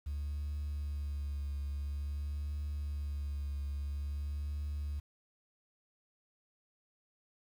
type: tone with vibrato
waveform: sine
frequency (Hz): 72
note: D2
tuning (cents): -34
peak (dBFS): -33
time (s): 0.06-5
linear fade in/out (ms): 10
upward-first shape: triangle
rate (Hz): 0.49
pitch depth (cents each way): 36
effects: tanh soft clip ceiling -33 dBFS + 10-bit